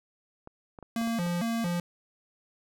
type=clicks; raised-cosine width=1 ms; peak=-30 dBFS; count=8; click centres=0.474 / 0.788 / 0.827 / 1.014 / 1.074 / 1.196 / 1.265 / 1.661 s
type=tone with vibrato; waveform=square; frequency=200 Hz; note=G3; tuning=35 cents sharp; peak=-28 dBFS; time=0.96-1.8 s; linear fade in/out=2 ms; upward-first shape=square; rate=2.2 Hz; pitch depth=240 cents each way
effects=none